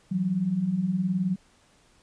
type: beating tone pair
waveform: sine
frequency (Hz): 168 / 187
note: E3 / F#3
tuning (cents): +33 / +19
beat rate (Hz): 19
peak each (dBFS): -30 / -24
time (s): 0.11-1.36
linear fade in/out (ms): 10
effects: pink hiss -61 dBFS RMS until 2.02 s + resampled to 22050 Hz